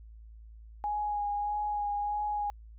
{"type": "tone with vibrato", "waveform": "sine", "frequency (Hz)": 828, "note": "G#5", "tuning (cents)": -5, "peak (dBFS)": -29, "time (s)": [0.84, 2.5], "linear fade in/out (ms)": 0, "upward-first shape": "sine", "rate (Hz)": 1.6, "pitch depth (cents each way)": 17, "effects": ["added 55 Hz sine -47 dBFS peak until 2.78 s"]}